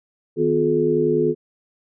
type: tone cluster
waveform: sine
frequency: 156.7 / 250.4 / 357.5 / 428 Hz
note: D#3 / B3 / F4 / A4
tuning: +13 / +24 / +41 / -48 cents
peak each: -26 / -24 / -20 / -19 dBFS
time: 0.36-1.35 s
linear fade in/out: 50 ms
effects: none